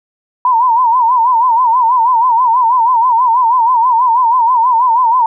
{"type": "tone with vibrato", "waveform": "sine", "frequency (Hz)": 961, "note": "B5", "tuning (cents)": -48, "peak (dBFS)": -7, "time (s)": [0.45, 5.26], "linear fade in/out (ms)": 2, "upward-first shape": "sine", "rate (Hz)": 6.2, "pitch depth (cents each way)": 120, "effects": []}